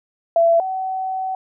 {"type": "tone pair in turn", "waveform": "sine", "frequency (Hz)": [671, 756.7], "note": ["E5", "F#5"], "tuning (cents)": [31, 39], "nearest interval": "major second", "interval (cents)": 208, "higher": "second", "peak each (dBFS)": [-11, -21], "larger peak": "first", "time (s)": [[0.36, 0.6], [0.6, 1.35]], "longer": "second", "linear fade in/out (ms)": 2, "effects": []}